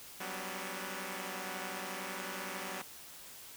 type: chord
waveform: 5% pulse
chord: G major seventh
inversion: third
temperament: equal with one note detuned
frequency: 185 / 196 / 246.9 / 287 Hz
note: F#3 / G3 / B3 / D4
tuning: 0 / 0 / 0 / -40 cents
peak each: -32 / -33 / -35 / -36 dBFS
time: 0.2-2.82 s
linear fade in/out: 5 ms
effects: white hiss -51 dBFS RMS until 3.56 s